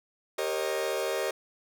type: chord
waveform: 40% pulse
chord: Eb dominant seventh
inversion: first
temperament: equal with one note detuned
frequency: 392 / 466.2 / 543.9 / 622.3 Hz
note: G4 / Bb4 / Db5 / Eb5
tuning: 0 / 0 / -33 / 0 cents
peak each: -33 dBFS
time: 0.38-1.31 s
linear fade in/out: 5 ms
effects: none